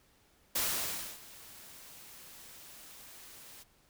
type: noise with ADSR envelope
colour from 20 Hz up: white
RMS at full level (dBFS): -31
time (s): 0.55-3.64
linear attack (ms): 8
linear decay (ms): 620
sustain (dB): -21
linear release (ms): 21
effects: pink hiss -67 dBFS RMS until 3.89 s